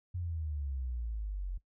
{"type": "exponential sweep", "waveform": "sine", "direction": "down", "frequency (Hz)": [91, 43.65], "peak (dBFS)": -34, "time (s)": [0.14, 1.58], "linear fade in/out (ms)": 10, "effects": ["noise-tail reverb RT60 0.1 s tail -19 dB re dry"]}